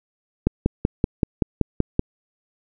click train, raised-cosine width 3 ms, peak -4 dBFS, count 9, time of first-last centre 0.47-1.994 s, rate 5.25 Hz, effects none

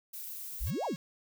violet noise, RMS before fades -42 dBFS, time 0.13-0.71 s, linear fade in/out 10 ms
sine exponential two-way sweep, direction up then down, 36.17 to 1000 to 131 Hz, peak -31 dBFS, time 0.6-0.96 s, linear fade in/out 20 ms, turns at 0.85 s
5% pulse tone, 549 Hz, C#5, 17 cents flat, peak -36 dBFS, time 0.67-0.96 s, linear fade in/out 0 ms
effects none

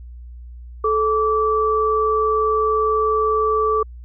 sine tone pair together, 434.4 / 1159 Hz, A4 / D6, -22 / -23 cents, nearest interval octave + perfect fourth, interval 1699 cents, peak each -18 dBFS, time 0.84-3.83 s, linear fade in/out 5 ms, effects added 60 Hz sine -34 dBFS peak until 4.04 s

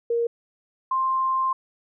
sine tone pair in turn, 468.3 / 1051.3 Hz, A#4 / C6, +8 / +8 cents, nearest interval octave + major second, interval 1400 cents, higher second, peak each -20 dBFS, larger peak neither, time 0.1-0.27 / 0.91-1.53 s, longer second, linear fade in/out 5 ms, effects none

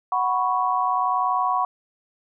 sine chord, F# suspended fourth, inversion none, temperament equal, 740 / 987.8 / 1108.7 Hz, F#5 / B5 / C#6, 0 / 0 / 0 cents, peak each -24 / -24 / -23 dBFS, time 0.12-1.65 s, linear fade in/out 2 ms, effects none

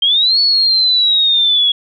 sine linear two-way sweep, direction up then down, 3146 to 4435 to 3330 Hz, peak -9 dBFS, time 0.02-1.72 s, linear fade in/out 5 ms, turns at 0.4 s, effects none

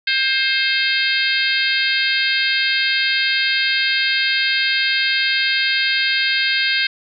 harmonic tone with a mistuned harmonic, 530 Hz, C5, 22 cents sharp, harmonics 3 / 4 / 5 / 6 / 7 / 8 / 9, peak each -21 / -22 / -23 / -24 / -24 / -25 / -26 dBFS, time 0.07-6.87 s, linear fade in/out 5 ms, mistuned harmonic 5, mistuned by -20 cents, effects none

